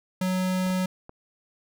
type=tone; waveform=square; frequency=185 Hz; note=F#3; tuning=in tune; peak=-24 dBFS; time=0.21-0.86 s; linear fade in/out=5 ms
type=clicks; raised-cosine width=1 ms; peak=-28 dBFS; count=3; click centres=0.666 / 0.703 / 1.094 s
effects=none